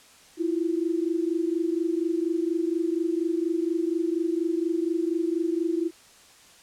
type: tone pair together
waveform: sine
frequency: 327.1 / 351.3 Hz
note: E4 / F4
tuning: -13 / +10 cents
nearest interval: minor second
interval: 123 cents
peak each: -25 / -27 dBFS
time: 0.37-5.91 s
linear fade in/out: 50 ms
effects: white hiss -53 dBFS RMS until 6.62 s + low-pass 9000 Hz 12 dB/octave